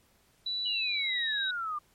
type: tone with pitch glide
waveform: sine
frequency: 3951 to 3821 Hz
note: B7 to A#7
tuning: 0 to +42 cents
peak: -30 dBFS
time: 0.46-1.51 s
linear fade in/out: 5 ms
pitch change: -58 cents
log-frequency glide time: 0.95-1.14 s
type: exponential sweep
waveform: sine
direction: down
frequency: 2984 to 1178 Hz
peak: -31 dBFS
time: 0.65-1.79 s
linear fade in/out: 10 ms
effects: pink hiss -66 dBFS RMS until 1.94 s + MP3 64 kbps